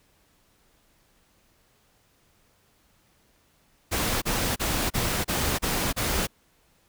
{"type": "noise bursts", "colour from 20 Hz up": "pink", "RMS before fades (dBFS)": -26, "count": 7, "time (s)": [3.91, 6.272], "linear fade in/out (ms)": 20, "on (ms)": 310, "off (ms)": 32, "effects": ["pink hiss -64 dBFS RMS until 6.88 s"]}